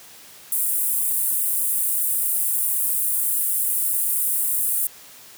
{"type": "high-pass noise", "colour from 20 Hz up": "pink", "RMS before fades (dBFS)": -22, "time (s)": [0.52, 4.87], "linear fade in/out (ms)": 2, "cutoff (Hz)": 8900, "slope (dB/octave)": 48, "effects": ["white hiss -45 dBFS RMS until 5.37 s", "high-pass 80 Hz 12 dB/octave"]}